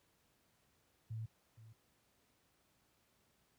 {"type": "tone with echo", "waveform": "sine", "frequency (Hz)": 111.3, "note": "A2", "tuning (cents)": 20, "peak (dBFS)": -40, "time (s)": [1.1, 1.26], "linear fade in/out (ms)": 10, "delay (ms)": 470, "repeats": 1, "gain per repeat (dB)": -15, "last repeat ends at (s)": 1.73, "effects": ["pink hiss -75 dBFS RMS until 3.58 s", "high-pass 60 Hz 12 dB/octave"]}